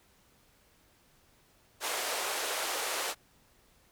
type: band-pass noise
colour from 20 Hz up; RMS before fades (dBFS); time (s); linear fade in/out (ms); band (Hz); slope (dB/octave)
pink; -34; 1.8-3.15; 50; 450 to 13000; 24
effects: pink hiss -65 dBFS RMS until 3.91 s